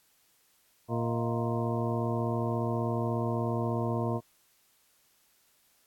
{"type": "harmonic tone with a mistuned harmonic", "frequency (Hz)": 116.54, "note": "A#2", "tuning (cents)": 0, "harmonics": [1, 2, 3, 4, 5, 6, 8, 9], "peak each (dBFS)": [-31, -34, -36, -37, -38, -39, -40, -41], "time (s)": [0.88, 4.21], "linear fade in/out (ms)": 50, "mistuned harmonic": 5, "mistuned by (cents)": 120, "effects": ["white hiss -67 dBFS RMS until 5.86 s", "AAC 64 kbps"]}